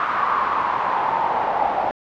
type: noise with band-pass filter sweep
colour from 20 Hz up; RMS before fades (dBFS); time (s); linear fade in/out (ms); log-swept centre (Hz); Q
pink; -21; 0-1.91; 0; 1200 to 770; 5.5
effects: low-pass 3000 Hz 12 dB/octave